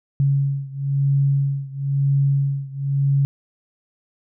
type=beating tone pair; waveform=sine; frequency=138.59 / 139.59 Hz; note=C#3 / C#3; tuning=0 / +12 cents; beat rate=1 Hz; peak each=-19 / -21 dBFS; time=0.2-3.25 s; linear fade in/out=0 ms; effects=none